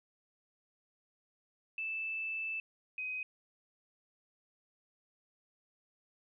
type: tone pair in turn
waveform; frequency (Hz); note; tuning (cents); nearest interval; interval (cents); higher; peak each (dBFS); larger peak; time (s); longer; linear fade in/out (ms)
sine; 2637 / 2515; E7 / D#7; 0 / +18; minor second; 82; first; -35 / -36; first; 1.78-2.6 / 2.98-3.23; first; 2
effects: none